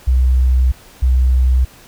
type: tone pair in turn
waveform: sine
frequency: 63.6 / 63.6 Hz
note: C2 / C2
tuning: -48 / -48 cents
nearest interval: unison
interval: 0 cents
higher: neither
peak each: -9 dBFS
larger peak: neither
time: 0.07-0.72 / 1.02-1.65 s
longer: first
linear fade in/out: 10 ms
effects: pink hiss -43 dBFS RMS until 1.87 s